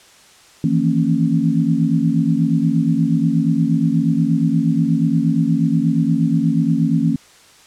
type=tone cluster; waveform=sine; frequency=159.5 / 167.9 / 229.1 / 272.9 Hz; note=D#3 / E3 / A#3 / C#4; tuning=+43 / +32 / -30 / -27 cents; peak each=-19 dBFS; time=0.64-7.16 s; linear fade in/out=2 ms; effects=white hiss -47 dBFS RMS until 7.66 s + low-pass 8000 Hz 12 dB/octave